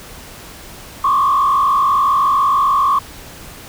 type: tone with frequency modulation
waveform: sine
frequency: 1116 Hz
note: C#6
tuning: 11 cents sharp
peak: -10 dBFS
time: 1.04-2.99 s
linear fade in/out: 5 ms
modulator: 47 Hz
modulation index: 1.4
effects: tanh soft clip ceiling -6 dBFS + pink hiss -36 dBFS RMS until 3.68 s